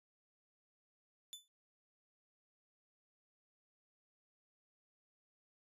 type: tone with exponential decay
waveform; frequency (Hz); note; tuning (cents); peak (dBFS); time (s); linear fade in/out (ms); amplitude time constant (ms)
sawtooth; 3500; A7; -10; -40; 1.33-1.48; 0; 32
effects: resampled to 32000 Hz